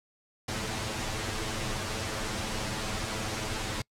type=noise with comb filter; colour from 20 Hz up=pink; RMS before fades=-33 dBFS; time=0.48-3.82 s; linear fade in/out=5 ms; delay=9.2 ms; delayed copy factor=+0.9; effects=noise-tail reverb RT60 0.1 s tail -25 dB re dry + low-pass 8000 Hz 12 dB/octave